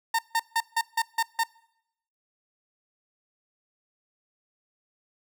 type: tone bursts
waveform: 30% pulse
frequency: 912 Hz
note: A#5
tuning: 38 cents flat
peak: -19 dBFS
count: 7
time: 0.14-1.436 s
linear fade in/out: 5 ms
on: 48 ms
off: 160 ms
effects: noise-tail reverb RT60 0.8 s tail -24 dB re dry